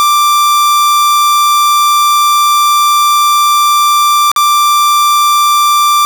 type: tone with dropouts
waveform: 45% pulse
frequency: 1179 Hz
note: D6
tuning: 6 cents sharp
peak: -6 dBFS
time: 0-6.05 s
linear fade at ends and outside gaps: 0 ms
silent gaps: 4.316-4.362 s
effects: none